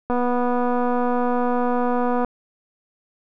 click train, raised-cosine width 1 ms, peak -10 dBFS, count 527, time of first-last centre 0.1-2.247 s, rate 245 Hz, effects none

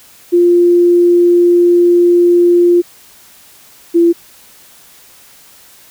sine tone pair in turn, 349.2 / 340 Hz, F4 / F4, 0 / -46 cents, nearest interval unison, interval 46 cents, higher first, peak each -5 dBFS, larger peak neither, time 0.32-2.82 / 3.94-4.13 s, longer first, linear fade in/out 20 ms, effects white hiss -42 dBFS RMS until 5.9 s

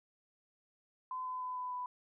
sine tone with pitch steps, 1020 / 1013.5 / 1007.1 / 1000.7 / 994.4 Hz, C6 / B5 / B5 / B5 / B5, -44 / +45 / +34 / +23 / +12 cents, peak -37 dBFS, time 1.11-1.86 s, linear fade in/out 2 ms, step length 150 ms, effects none

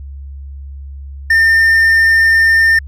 triangle tone, 1807 Hz, A6, 46 cents sharp, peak -5 dBFS, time 1.3-2.79 s, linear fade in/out 5 ms, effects added 69 Hz sine -26 dBFS peak until 2.87 s

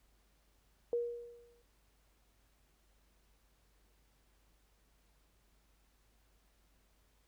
sine tone with exponential decay, 475.3 Hz, A#4, 34 cents sharp, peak -29 dBFS, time 0.93-1.62 s, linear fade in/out 1 ms, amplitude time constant 150 ms, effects added 50 Hz sine -70 dBFS peak until 7.27 s + pink hiss -74 dBFS RMS until 7.27 s

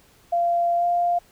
sine tone with pitch glide, 690 to 698.4 Hz, F5 to F5, -21 to 0 cents, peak -18 dBFS, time 0.32-1.19 s, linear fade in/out 10 ms, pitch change +21 cents, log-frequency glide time 0.76-0.85 s, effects pink hiss -56 dBFS RMS until 1.31 s

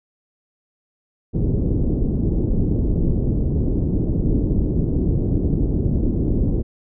pink low-pass noise, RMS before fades -19 dBFS, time 1.33-6.63 s, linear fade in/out 20 ms, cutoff 370 Hz, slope 24 dB/octave, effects none

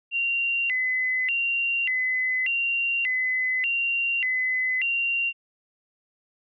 sine tone with vibrato, 2365 Hz, D7, 12 cents sharp, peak -22 dBFS, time 0.11-5.33 s, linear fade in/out 50 ms, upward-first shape square, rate 0.85 Hz, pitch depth 270 cents each way, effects none

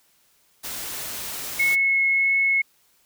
white noise, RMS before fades -32 dBFS, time 0.63-1.76 s, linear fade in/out 20 ms
sine tone with vibrato, 2184 Hz, C#7, 26 cents flat, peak -17 dBFS, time 1.59-2.62 s, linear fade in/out 10 ms, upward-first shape triangle, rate 1.6 Hz, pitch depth 8 cents each way
effects white hiss -62 dBFS RMS until 3.05 s

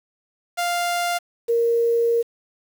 sawtooth / sine tone pair in turn, 698.5 / 466.2 Hz, F5 / A#4, 0 / 0 cents, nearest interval perfect fifth, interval 700 cents, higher first, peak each -17 / -16 dBFS, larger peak second, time 0.57-1.19 / 1.48-2.23 s, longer second, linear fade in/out 20 ms, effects 7-bit

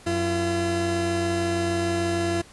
30% pulse tone pair together, 91.6 / 339.9 Hz, F#2 / F4, -17 / -47 cents, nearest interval octave + major seventh, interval 2270 cents, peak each -26 / -21 dBFS, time 0.06-2.42 s, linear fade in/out 10 ms, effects pink hiss -49 dBFS RMS until 2.52 s + resampled to 24000 Hz

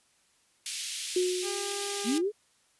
pink high-pass noise, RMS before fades -35 dBFS, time 0.66-2.18 s, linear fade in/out 0 ms, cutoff 2700 Hz, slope 24 dB/octave
sine tone with exponential decay, 363.4 Hz, F#4, 31 cents flat, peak -22 dBFS, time 1.16-2.18 s, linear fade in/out 5 ms, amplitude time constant 220 ms
sawtooth tone, 402.5 Hz, G4, 46 cents sharp, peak -31 dBFS, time 1.42-2.22 s, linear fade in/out 50 ms
sine linear sweep, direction up, 202.2 to 440 Hz, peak -25 dBFS, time 2.04-2.32 s, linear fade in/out 50 ms
effects white hiss -67 dBFS RMS until 2.79 s + resampled to 24000 Hz

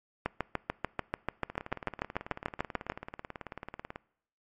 two click trains, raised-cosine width 0.5 ms, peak -14 / -24 dBFS, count 19 / 46, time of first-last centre 0.26-2.899 / 1.5-3.959 s, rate 6.82 / 18.3 Hz, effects noise-tail reverb RT60 0.7 s tail -23 dB re dry + MP3 48 kbps

